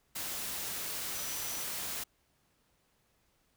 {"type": "tone in noise", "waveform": "sine", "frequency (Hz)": 5920, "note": "F#8", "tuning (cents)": 0, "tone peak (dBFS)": -44, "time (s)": [1.14, 1.64], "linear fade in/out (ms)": 10, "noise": "white", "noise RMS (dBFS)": -38, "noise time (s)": [0.15, 2.04], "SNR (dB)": -9, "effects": ["pink hiss -73 dBFS RMS until 3.56 s"]}